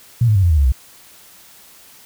sine tone with pitch steps, 118.6 / 106.89 / 96.33 / 86.82 / 78.25 / 70.52 / 63.56 Hz, A#2 / A2 / G2 / F2 / D#2 / C#2 / C2, +30 / -50 / -30 / -10 / +10 / +30 / -50 cents, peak -10 dBFS, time 0.21-0.721 s, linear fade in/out 5 ms, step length 73 ms, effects white hiss -45 dBFS RMS until 2.05 s

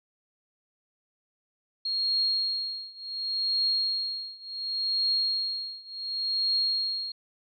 sine tone with tremolo, 4266 Hz, C8, 33 cents sharp, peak -22 dBFS, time 1.85-7.12 s, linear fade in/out 5 ms, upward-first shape triangle, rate 0.69 Hz, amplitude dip 95%, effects none

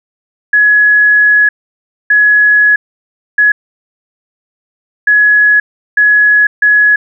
sine tone bursts at uneven times, 1686 Hz, G#6, 26 cents sharp, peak -4 dBFS, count 6, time 0.53-1.49 / 2.1-2.76 / 3.38-3.52 / 5.07-5.6 / 5.97-6.47 / 6.62-6.96 s, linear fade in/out 5 ms, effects none

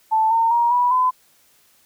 sine tone with pitch steps, 880 / 911.6 / 944.3 / 978.1 / 1013.2 Hz, A5 / A#5 / A#5 / B5 / B5, 0 / -39 / +22 / -17 / +44 cents, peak -14 dBFS, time 0.11-1.11 s, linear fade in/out 20 ms, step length 200 ms, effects white hiss -57 dBFS RMS until 1.85 s

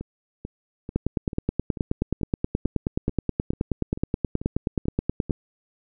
two click trains, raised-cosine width 3 ms, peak -9 / -20 dBFS, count 42 / 13, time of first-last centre 0.96-5.308 / 0.01-5.296 s, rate 9.43 / 2.27 Hz, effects none

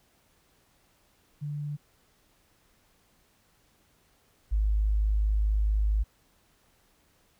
sine tone pair in turn, 146.83 / 52.24 Hz, D3 / G#1, 0 / +11 cents, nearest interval octave + tritone, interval 1789 cents, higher first, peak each -31 / -22 dBFS, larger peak second, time 1.41-1.77 / 4.51-6.04 s, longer second, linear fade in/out 20 ms, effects pink hiss -66 dBFS RMS until 7.39 s

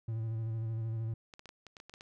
triangle tone with vibrato, 112.4 Hz, A2, 37 cents sharp, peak -31 dBFS, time 0.08-1.14 s, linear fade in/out 5 ms, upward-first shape square, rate 13 Hz, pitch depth 25 cents each way
clicks, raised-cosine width 0.2 ms, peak -32 dBFS, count 10, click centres 1.338 / 1.394 / 1.457 / 1.491 / 1.667 / 1.768 / 1.801 / 1.896 / 1.939 / 2.009 s
effects none

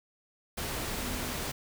sine tone in noise, 249.1 Hz, B3, 15 cents sharp, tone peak -41 dBFS, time 1-1.34 s, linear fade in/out 10 ms, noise pink, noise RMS -35 dBFS, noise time 0.57-1.52 s, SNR -9 dB, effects none

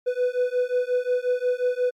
triangle beating tone pair, 494.2 / 499.8 Hz, B4 / B4, +1 / +21 cents, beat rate 5.6 Hz, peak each -22 / -22 dBFS, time 0.06-1.91 s, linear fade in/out 20 ms, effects MP3 96 kbps

